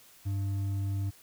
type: tone with hard clipping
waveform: triangle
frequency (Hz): 98.6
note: G2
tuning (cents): +11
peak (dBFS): -30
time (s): 0.25-1.11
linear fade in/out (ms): 20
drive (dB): 8
effects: white hiss -57 dBFS RMS until 1.22 s